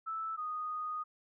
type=tone pair in turn; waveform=sine; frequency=1315 / 1239.9 Hz; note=E6 / D#6; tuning=-5 / -6 cents; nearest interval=minor second; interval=101 cents; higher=first; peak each=-35 / -35 dBFS; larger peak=neither; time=0.06-0.37 / 0.37-1.04 s; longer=second; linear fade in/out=20 ms; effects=none